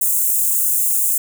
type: high-pass noise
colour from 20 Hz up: white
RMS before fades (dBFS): -17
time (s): 0.01-1.18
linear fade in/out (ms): 5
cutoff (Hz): 7200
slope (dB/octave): 48
effects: none